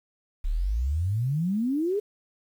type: exponential sweep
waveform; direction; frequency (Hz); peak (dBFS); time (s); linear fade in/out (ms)
sine; up; 33.46 to 430; -23; 0.44-2; 10
effects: 9-bit